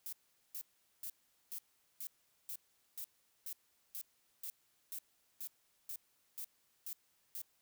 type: noise bursts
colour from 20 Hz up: violet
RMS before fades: -44 dBFS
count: 16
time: 0.06-7.416 s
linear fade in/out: 0 ms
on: 66 ms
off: 420 ms
effects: white hiss -75 dBFS RMS until 7.61 s

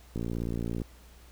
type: click train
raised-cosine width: 3 ms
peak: -20 dBFS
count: 39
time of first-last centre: 0.16-0.817 s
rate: 57.8 Hz
effects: added 60 Hz sine -52 dBFS peak until 1.31 s + pink hiss -58 dBFS RMS until 1.31 s

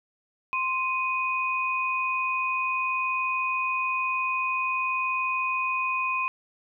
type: tone pair together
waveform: sine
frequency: 1046.5 / 2493 Hz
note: C6 / D#7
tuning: 0 / +3 cents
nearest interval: octave + minor third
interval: 1503 cents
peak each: -27 dBFS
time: 0.53-6.28 s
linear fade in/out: 0 ms
effects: none

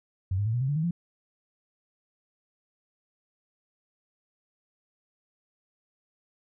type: tone with pitch steps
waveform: sine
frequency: 93.8 / 102.29 / 111.55 / 121.64 / 132.65 / 144.66 / 157.75 / 172.03 Hz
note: F#2 / G#2 / A2 / B2 / C3 / D3 / D#3 / F3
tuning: +24 / -26 / +24 / -26 / +24 / -26 / +24 / -26 cents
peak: -24 dBFS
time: 0.31-0.91 s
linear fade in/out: 5 ms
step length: 75 ms
effects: none

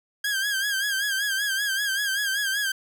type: tone with vibrato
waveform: sawtooth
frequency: 1614 Hz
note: G#6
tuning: 50 cents flat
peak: -20 dBFS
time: 0.24-2.72 s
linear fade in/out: 5 ms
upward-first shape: sine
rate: 5.2 Hz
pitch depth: 76 cents each way
effects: none

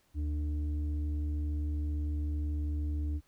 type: tone pair together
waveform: sine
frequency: 74.6 / 297 Hz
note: D2 / D4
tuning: +28 / +20 cents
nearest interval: 2 octaves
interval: 2392 cents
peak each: -29 / -40 dBFS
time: 0.14-3.21 s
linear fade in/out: 50 ms
effects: tanh soft clip ceiling -26 dBFS + pink hiss -70 dBFS RMS until 3.27 s

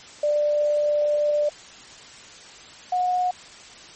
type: tone pair in turn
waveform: sine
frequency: 592 / 726.7 Hz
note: D5 / F#5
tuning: +14 / -31 cents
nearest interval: major third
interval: 355 cents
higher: second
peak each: -18 / -19 dBFS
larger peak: first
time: 0.23-1.49 / 2.92-3.31 s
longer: first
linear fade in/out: 5 ms
effects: white hiss -44 dBFS RMS until 3.95 s + MP3 32 kbps

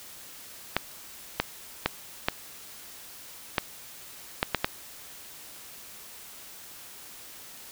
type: clicks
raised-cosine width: 0.3 ms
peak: -6 dBFS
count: 8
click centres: 0.766 / 1.4 / 1.86 / 2.285 / 3.582 / 4.429 / 4.547 / 4.645 s
effects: white hiss -46 dBFS RMS until 7.71 s

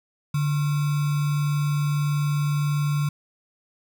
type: tone with sample-and-hold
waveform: sine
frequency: 146.4 Hz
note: D3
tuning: 5 cents flat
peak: -20 dBFS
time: 0.34-3.09 s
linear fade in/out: 5 ms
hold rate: 1225 Hz
effects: none

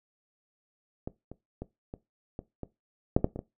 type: clicks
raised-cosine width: 2 ms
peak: -21 / -29 / -23 / -25 / -23 / -23 / -7 / -10 / -23 / -22 dBFS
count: 10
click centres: 1.075 / 1.316 / 1.62 / 1.939 / 2.391 / 2.633 / 3.165 / 3.244 / 3.36 / 3.391 s
effects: noise-tail reverb RT60 0.2 s tail -18 dB re dry

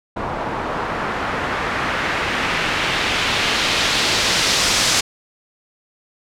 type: noise with low-pass filter sweep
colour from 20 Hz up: white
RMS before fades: -20 dBFS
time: 0.16-5.01 s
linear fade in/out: 10 ms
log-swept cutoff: 900 to 6100 Hz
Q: 1.1
effects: none

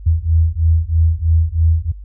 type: beating tone pair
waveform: sine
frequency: 80.1 / 83.2 Hz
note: E2 / E2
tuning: -49 / +17 cents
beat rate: 3.1 Hz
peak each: -14 dBFS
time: 0.06-1.92 s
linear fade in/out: 10 ms
effects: added 50 Hz sine -30 dBFS peak until 2.04 s

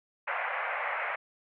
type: band-pass noise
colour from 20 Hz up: white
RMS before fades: -33 dBFS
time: 0.27-1.16 s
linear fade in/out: 10 ms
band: 540 to 2300 Hz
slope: 48 dB/octave
effects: none

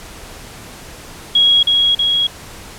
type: tone with echo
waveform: sine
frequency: 3310 Hz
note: G#7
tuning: 6 cents flat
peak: -8 dBFS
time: 1.35-1.63 s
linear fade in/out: 5 ms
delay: 320 ms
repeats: 2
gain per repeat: -2 dB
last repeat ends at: 2.27 s
effects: pink hiss -35 dBFS RMS until 2.78 s + low-pass 12000 Hz 12 dB/octave

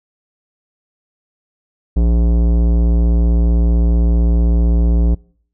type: tone with tanh clipping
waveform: sine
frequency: 57.8 Hz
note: A#1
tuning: 14 cents flat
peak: -12 dBFS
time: 1.96-5.15 s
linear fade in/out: 10 ms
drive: 16 dB
effects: noise-tail reverb RT60 0.6 s tail -26 dB re dry

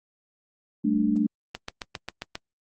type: chord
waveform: sine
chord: G suspended second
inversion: none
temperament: equal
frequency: 196 / 220 / 293.7 Hz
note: G3 / A3 / D4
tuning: 0 / 0 / 0 cents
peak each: -28 / -23 / -25 dBFS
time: 0.84-1.27 s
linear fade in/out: 10 ms
type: click train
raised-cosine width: 0.2 ms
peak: -14 dBFS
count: 7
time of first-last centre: 1.55-2.354 s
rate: 7.46 Hz
effects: Opus 32 kbps

